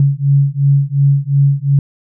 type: beating tone pair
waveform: sine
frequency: 138.59 / 141.39 Hz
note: C#3 / C#3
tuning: 0 / +35 cents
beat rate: 2.8 Hz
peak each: -12 dBFS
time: 0-1.79 s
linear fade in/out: 2 ms
effects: none